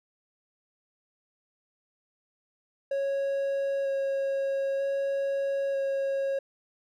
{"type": "tone with vibrato", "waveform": "triangle", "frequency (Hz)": 549, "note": "C#5", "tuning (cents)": -17, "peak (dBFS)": -24, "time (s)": [2.91, 6.39], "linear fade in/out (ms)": 5, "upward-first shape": "square", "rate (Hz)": 0.53, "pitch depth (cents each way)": 8, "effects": []}